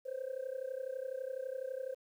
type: tone with amplitude modulation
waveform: sine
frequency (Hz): 522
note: C5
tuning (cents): -4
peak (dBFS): -32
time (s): 0.05-1.95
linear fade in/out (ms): 20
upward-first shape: sine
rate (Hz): 32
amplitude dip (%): 90
effects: tanh soft clip ceiling -33 dBFS + 11-bit